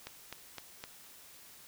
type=click train; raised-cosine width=0.2 ms; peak=-24 dBFS; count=4; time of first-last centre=0.07-0.839 s; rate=3.9 Hz; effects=white hiss -55 dBFS RMS until 1.67 s